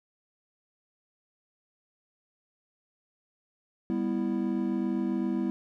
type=chord; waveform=triangle; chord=E minor; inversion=first; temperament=equal with one note detuned; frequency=199.31 / 246.9 / 329.6 Hz; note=G3 / B3 / E4; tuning=+29 / 0 / 0 cents; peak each=-29 dBFS; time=3.9-5.5 s; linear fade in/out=0 ms; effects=none